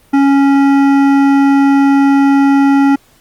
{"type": "tone with hard clipping", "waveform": "sine", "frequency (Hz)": 277.2, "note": "C#4", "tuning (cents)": 0, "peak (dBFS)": -8, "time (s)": [0.13, 2.96], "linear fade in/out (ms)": 10, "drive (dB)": 13, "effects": ["pink hiss -49 dBFS RMS until 3.2 s", "Opus 32 kbps"]}